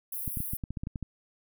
white high-pass noise, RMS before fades -36 dBFS, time 0.12-0.57 s, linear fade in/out 5 ms, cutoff 9700 Hz, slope 96 dB/octave
clicks, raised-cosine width 5 ms, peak -22 dBFS, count 11, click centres 0.278 / 0.372 / 0.404 / 0.535 / 0.638 / 0.706 / 0.772 / 0.835 / 0.871 / 0.958 / 1.027 s
effects none

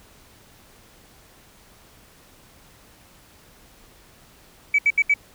sine tone bursts, 2289 Hz, D7, 45 cents flat, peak -13 dBFS, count 4, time 4.74-5.14 s, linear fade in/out 5 ms, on 46 ms, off 72 ms, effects tanh soft clip ceiling -9 dBFS + pink hiss -52 dBFS RMS until 5.34 s

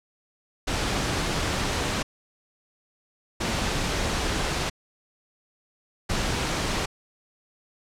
pink noise bursts at uneven times, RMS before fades -26 dBFS, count 3, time 0.67-2.03 / 3.4-4.7 / 6.09-6.86 s, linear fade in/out 10 ms, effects low-pass 7000 Hz 12 dB/octave

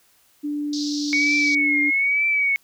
sine tone with pitch glide, 293.7 to 291.2 Hz, D4 to D4, 0 to -15 cents, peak -23 dBFS, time 0.43-1.91 s, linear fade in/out 20 ms, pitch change -15 cents, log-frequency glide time 0.77-1.71 s
white band-pass noise, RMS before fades -31 dBFS, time 0.73-1.55 s, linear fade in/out 2 ms, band 4000 to 5700 Hz, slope 48 dB/octave
sine tone with vibrato, 2227 Hz, C#7, 7 cents sharp, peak -17 dBFS, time 1.13-2.56 s, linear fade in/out 0 ms, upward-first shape triangle, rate 1.1 Hz, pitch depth 87 cents each way
effects white hiss -59 dBFS RMS until 2.63 s

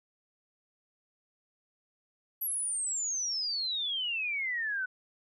sine exponential sweep, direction down, 11840 to 1480 Hz, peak -30 dBFS, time 2.41-4.86 s, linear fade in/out 10 ms, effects none

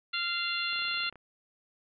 harmonic tone, 693 Hz, F5, 14 cents flat, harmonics 2 / 3 / 4 / 5 / 6, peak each -35 / -38 / -34 / -37 / -36 dBFS, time 0.13-1.1 s, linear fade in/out 10 ms
click train, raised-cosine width 0.5 ms, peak -36 dBFS, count 15, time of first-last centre 0.73-1.157 s, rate 32.8 Hz
effects none

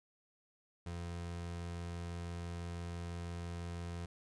30% pulse tone, 86 Hz, F2, 26 cents flat, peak -38 dBFS, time 0.86-4.06 s, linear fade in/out 5 ms, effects resampled to 22050 Hz + 13-bit

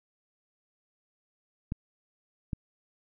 clicks, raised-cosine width 5 ms, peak -19 dBFS, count 2, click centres 1.721 / 2.532 s, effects none

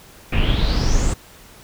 brown noise with low-pass filter sweep, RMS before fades -17 dBFS, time 0.32-1.14 s, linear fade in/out 10 ms, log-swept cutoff 2500 to 8200 Hz, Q 7.5, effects pink hiss -45 dBFS RMS until 1.63 s

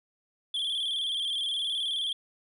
sine tone with vibrato, 3309 Hz, G#7, 7 cents flat, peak -25 dBFS, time 0.54-2.13 s, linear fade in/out 5 ms, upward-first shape square, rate 19 Hz, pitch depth 63 cents each way, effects tanh soft clip ceiling -27 dBFS

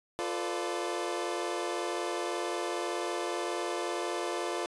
25% pulse chord, B half-diminished seventh, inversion second, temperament equal with one note detuned, 349.2 / 440 / 501.9 / 587.3 Hz, F4 / A4 / B4 / D5, 0 / 0 / +28 / 0 cents, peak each -31 / -35 / -35 / -35 dBFS, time 0.19-4.66 s, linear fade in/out 0 ms, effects resampled to 24000 Hz

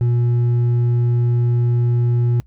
sine tone with hard clipping, 120 Hz, B2, 49 cents flat, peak -15 dBFS, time 0.01-2.4 s, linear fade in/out 0 ms, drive 4 dB, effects noise-tail reverb RT60 0.1 s tail -24 dB re dry + added 60 Hz sine -46 dBFS peak until 2.46 s

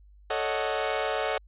sawtooth chord, D# half-diminished seventh, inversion second, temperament equal, 440 / 554.4 / 622.3 / 740 Hz, A4 / C#5 / D#5 / F#5, 0 / 0 / 0 / 0 cents, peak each -28 dBFS, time 0.3-1.38 s, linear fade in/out 5 ms, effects added 50 Hz sine -51 dBFS peak until 1.47 s + resampled to 8000 Hz

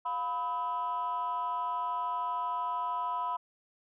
sine tone with amplitude modulation, 994 Hz, B5, 11 cents sharp, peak -25 dBFS, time 0.05-3.37 s, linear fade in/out 10 ms, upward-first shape sine, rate 287 Hz, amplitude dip 90%, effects tanh soft clip ceiling -24 dBFS

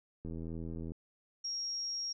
click train, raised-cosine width 3 ms, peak -30 dBFS, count 56, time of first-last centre 0.25-0.919 s, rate 82.2 Hz
sine tone, 5590 Hz, F8, 1 cent sharp, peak -35 dBFS, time 1.44-2.13 s, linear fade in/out 10 ms
effects none

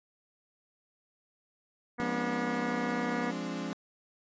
harmonic tone, 241.6 Hz, B3, 38 cents flat, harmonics 1 / 2 / 3 / 4 / 5 / 6 / 7 / 8 / 9, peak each -35 / -38 / -40 / -41 / -42 / -43 / -43 / -44 / -45 dBFS, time 1.98-3.32 s, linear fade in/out 20 ms
35% pulse chord, D half-diminished seventh, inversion first, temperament equal, 174.61 / 207.7 / 261.6 / 293.7 Hz, F3 / Ab3 / C4 / D4, 0 / 0 / 0 / 0 cents, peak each -38 dBFS, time 2-3.73 s, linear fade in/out 0 ms
effects resampled to 16000 Hz

